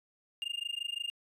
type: tone with amplitude modulation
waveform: triangle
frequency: 2815 Hz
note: F7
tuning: 13 cents sharp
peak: -29 dBFS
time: 0.42-1.1 s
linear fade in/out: 0 ms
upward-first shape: sine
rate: 25.8 Hz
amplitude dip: 100%
effects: resampled to 32000 Hz